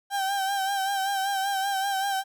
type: tone with vibrato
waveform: 35% pulse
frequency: 784 Hz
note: G5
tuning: in tune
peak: -23 dBFS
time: 0.1-2.24 s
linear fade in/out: 50 ms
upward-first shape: sine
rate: 5.2 Hz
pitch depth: 44 cents each way
effects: none